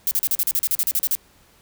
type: noise bursts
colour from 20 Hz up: violet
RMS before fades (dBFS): -20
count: 14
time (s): 0.07-1.151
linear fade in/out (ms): 0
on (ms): 41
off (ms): 39
effects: pink hiss -55 dBFS RMS until 1.61 s